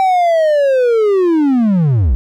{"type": "linear sweep", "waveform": "triangle", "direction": "down", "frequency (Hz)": [775, 52.4], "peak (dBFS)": -7, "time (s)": [0, 2.15], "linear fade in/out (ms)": 0, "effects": []}